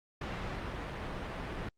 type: low-pass noise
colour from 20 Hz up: pink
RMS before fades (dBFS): -39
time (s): 0.21-1.69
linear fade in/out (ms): 5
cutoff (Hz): 2400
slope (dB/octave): 12
effects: Opus 48 kbps